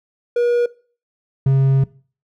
triangle tone pair in turn, 480 / 135.12 Hz, B4 / C#3, -49 / -44 cents, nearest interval octave + minor seventh, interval 2195 cents, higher first, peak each -12 / -9 dBFS, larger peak second, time 0.36-0.66 / 1.46-1.84 s, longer second, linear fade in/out 5 ms, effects noise-tail reverb RT60 0.4 s tail -20 dB re dry

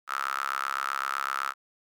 sawtooth tone with high-pass filter, 67.9 Hz, C#2, 35 cents flat, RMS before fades -31 dBFS, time 0.07-1.54 s, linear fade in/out 50 ms, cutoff 1300 Hz, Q 9.2, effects none

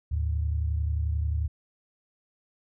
sine tone pair together, 75.6 / 106.91 Hz, D#2 / A2, -49 / -49 cents, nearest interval tritone, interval 600 cents, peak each -25 / -32 dBFS, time 0.11-1.48 s, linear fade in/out 10 ms, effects none

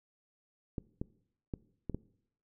clicks, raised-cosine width 3 ms, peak -23 dBFS, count 5, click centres 0.782 / 1.015 / 1.538 / 1.897 / 1.946 s, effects noise-tail reverb RT60 0.7 s tail -21 dB re dry

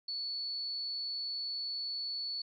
sine tone, 4435 Hz, C#8, in tune, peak -35 dBFS, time 0.08-2.42 s, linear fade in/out 5 ms, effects none

